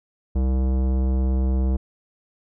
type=tone with tanh clipping; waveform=sine; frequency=64.9 Hz; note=C2; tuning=13 cents flat; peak=-20 dBFS; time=0.35-1.77 s; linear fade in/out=10 ms; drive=17 dB; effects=none